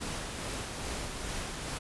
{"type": "noise with tremolo", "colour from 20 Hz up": "pink", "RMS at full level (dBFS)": -36, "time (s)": [0, 1.79], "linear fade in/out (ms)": 20, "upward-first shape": "sine", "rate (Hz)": 2.4, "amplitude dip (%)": 30, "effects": ["resampled to 24000 Hz"]}